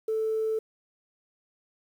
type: tone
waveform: sine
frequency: 440 Hz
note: A4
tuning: in tune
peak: -24 dBFS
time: 0.08-0.59 s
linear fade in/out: 5 ms
effects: tanh soft clip ceiling -20 dBFS + 9-bit